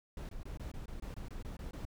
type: noise bursts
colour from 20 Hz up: brown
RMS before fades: -43 dBFS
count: 12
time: 0.17-1.852 s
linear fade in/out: 2 ms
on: 120 ms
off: 22 ms
effects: none